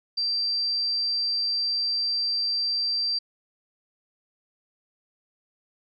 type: tone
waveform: sine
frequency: 4699 Hz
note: D8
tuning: in tune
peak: -23 dBFS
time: 0.17-3.19 s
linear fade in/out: 10 ms
effects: none